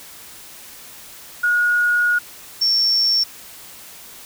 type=tone pair in turn; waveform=sine; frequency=1445 / 5456 Hz; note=F#6 / F8; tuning=-41 / -41 cents; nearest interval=octave + major seventh; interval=2300 cents; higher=second; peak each=-14 dBFS; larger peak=neither; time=1.43-2.19 / 2.61-3.24 s; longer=first; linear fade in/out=10 ms; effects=white hiss -40 dBFS RMS until 4.25 s